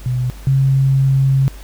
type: tone pair in turn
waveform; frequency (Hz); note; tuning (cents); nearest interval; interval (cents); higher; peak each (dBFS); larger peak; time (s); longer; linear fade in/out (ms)
sine; 125.5 / 135.03; B2 / C#3; +28 / -45; minor second; 127; second; -15 / -10; second; 0.06-0.3 / 0.47-1.48; second; 0
effects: added 50 Hz sine -32 dBFS peak until 1.63 s + pink hiss -42 dBFS RMS until 1.63 s